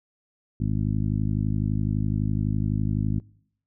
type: harmonic tone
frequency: 51.9 Hz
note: G#1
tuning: in tune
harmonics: 1 / 2 / 3 / 4 / 5 / 6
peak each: -30 / -26 / -28 / -30 / -32 / -39 dBFS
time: 0.6-3.2 s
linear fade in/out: 5 ms
effects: noise-tail reverb RT60 0.7 s tail -25 dB re dry